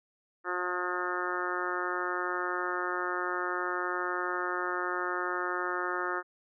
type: harmonic tone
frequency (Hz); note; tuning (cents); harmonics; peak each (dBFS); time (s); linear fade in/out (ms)
179.4; F3; +47; 2 / 3 / 4 / 5 / 6 / 7 / 8 / 9 / 10; -36 / -42 / -42 / -41 / -40 / -35 / -37 / -41 / -40; 0.44-6.23; 50
effects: none

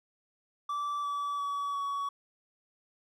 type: tone with pitch steps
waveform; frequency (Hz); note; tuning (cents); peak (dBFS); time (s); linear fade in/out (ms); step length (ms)
triangle; 1162 / 1150 / 1138.1 / 1126.3; D6 / D6 / C#6 / C#6; -19 / -37 / +45 / +27; -29; 0.69-2.09; 5; 350
effects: none

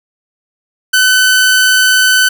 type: tone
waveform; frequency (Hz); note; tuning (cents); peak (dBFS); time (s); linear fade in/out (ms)
sawtooth; 1512; F#6; +37; -3; 0.93-2.29; 10
effects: none

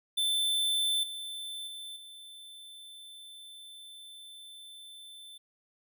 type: tone with level steps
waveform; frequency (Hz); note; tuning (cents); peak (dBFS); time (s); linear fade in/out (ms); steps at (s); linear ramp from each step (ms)
square; 3535; A7; +7; -27 / -38 / -41 / -47; 0.17-5.38; 10; 1.03 / 1.67 / 1.96; 5
effects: none

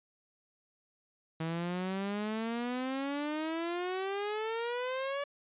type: exponential sweep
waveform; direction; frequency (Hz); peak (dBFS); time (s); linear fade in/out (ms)
sawtooth; up; 160 to 573; -29; 1.4-5.24; 5
effects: resampled to 8000 Hz

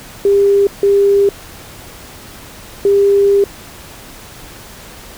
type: tone bursts at uneven times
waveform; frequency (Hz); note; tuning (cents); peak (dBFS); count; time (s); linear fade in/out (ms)
sine; 400; G4; +35; -7; 3; 0.25-0.67 / 0.83-1.29 / 2.85-3.44; 2
effects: pink hiss -35 dBFS RMS until 5.17 s

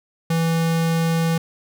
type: tone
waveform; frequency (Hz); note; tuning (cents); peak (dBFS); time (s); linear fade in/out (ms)
square; 164.81; E3; 0; -18; 0.3-1.38; 5
effects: none

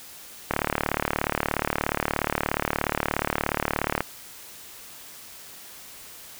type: click train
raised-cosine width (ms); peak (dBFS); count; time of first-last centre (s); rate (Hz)
0.5; -7; 130; 0.51-4.006; 36.9
effects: white hiss -44 dBFS RMS until 6.39 s

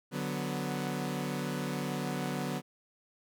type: chord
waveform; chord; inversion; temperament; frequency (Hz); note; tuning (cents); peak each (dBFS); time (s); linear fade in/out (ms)
sawtooth; B minor; first; equal; 146.83 / 185 / 246.9; D3 / F#3 / B3; 0 / 0 / 0; -33; 0.11-2.62; 50
effects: none

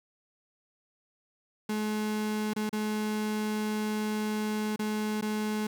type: tone with dropouts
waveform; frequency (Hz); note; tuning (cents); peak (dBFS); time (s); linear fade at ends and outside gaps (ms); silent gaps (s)
35% pulse; 213.4; G#3; +47; -27; 1.69-5.67; 5; 2.535-2.562 / 2.694-2.728 / 4.761-4.792 / 5.212-5.223
effects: 10-bit

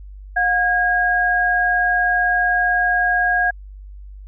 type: tone pair together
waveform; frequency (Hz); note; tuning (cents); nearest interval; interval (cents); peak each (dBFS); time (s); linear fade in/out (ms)
sine; 719 / 1634.7; F#5 / G#6; -50 / -28; octave + major second; 1422; -19 / -16; 0.36-3.51; 10
effects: added 49 Hz sine -34 dBFS peak until 4.27 s

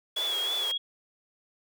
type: high-pass noise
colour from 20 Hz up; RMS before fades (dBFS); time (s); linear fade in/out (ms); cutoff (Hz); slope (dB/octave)
pink; -39; 0.16-0.72; 10; 370; 48
type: tone with vibrato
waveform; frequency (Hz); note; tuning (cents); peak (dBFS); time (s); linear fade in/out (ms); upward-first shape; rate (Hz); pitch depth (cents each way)
sine; 3360; G#7; +19; -27; 0.16-0.78; 10; sine; 3.2; 52
effects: none

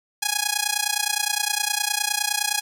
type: tone with amplitude modulation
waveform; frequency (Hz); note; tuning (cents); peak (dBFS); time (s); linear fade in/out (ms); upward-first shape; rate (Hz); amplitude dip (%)
5% pulse; 830.6; G#5; 0; -6; 0.22-2.61; 10; sine; 29.7; 90
effects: none

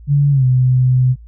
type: tone with pitch glide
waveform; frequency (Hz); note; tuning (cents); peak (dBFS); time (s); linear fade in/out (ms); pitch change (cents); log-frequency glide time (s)
sine; 143.1 to 127.49; D3 to C3; -45 to -45; -9; 0.07-1.16; 50; -200; 0.31-0.45
effects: added 57 Hz sine -35 dBFS peak until 1.27 s

